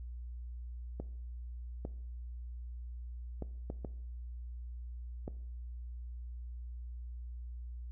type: clicks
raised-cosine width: 2 ms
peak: -26 dBFS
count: 6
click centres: 1 / 1.851 / 3.423 / 3.701 / 3.848 / 5.279 s
effects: noise-tail reverb RT60 0.6 s tail -18 dB re dry + added 60 Hz sine -41 dBFS peak until 7.91 s